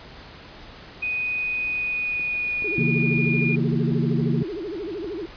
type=tone with pitch glide; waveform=sine; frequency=2489 to 2427 Hz; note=D#7 to D#7; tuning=0 to -44 cents; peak=-23 dBFS; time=1.02-3.56 s; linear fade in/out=10 ms; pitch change=-44 cents; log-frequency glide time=1.63-3.41 s
type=clicks; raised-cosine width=2 ms; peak=-28 dBFS; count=5; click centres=2.196 / 2.623 / 3.587 / 3.918 / 5.044 s
type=tone with vibrato; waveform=sine; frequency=370 Hz; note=F#4; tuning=in tune; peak=-28 dBFS; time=2.64-5.26 s; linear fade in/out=5 ms; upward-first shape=sine; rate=13 Hz; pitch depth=260 cents each way
type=chord; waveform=sine; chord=A# diminished; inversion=first; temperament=equal; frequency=138.59 / 164.81 / 233.1 Hz; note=C#3 / E3 / A#3; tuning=0 / 0 / 0 cents; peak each=-24 dBFS; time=2.78-4.43 s; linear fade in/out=2 ms
effects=pink hiss -43 dBFS RMS until 5.36 s + resampled to 11025 Hz